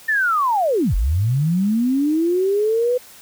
sine linear two-way sweep, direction down then up, 1815 to 41.2 to 503 Hz, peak -15 dBFS, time 0.08-2.98 s, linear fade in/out 10 ms, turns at 0.95 s, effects white hiss -44 dBFS RMS until 3.21 s

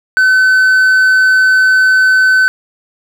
triangle tone, 1519 Hz, F#6, 45 cents sharp, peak -4 dBFS, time 0.17-2.48 s, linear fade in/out 0 ms, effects none

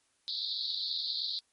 pink band-pass noise, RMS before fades -35 dBFS, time 0.28-1.39 s, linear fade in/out 0 ms, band 3700 to 4600 Hz, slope 96 dB/octave, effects white hiss -72 dBFS RMS until 1.52 s + MP3 48 kbps

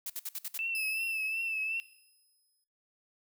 blue noise bursts, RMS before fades -37 dBFS, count 6, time 0.06-0.579 s, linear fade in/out 5 ms, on 39 ms, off 57 ms
sine tone with vibrato, 2645 Hz, E7, 5 cents sharp, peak -31 dBFS, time 0.59-1.8 s, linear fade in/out 0 ms, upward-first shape triangle, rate 2.7 Hz, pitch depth 59 cents each way
15% pulse tone with exponential decay, 5090 Hz, D#8, 39 cents sharp, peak -31 dBFS, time 0.75-2.64 s, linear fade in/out 1 ms, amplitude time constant 410 ms
effects noise-tail reverb RT60 0.7 s tail -19 dB re dry

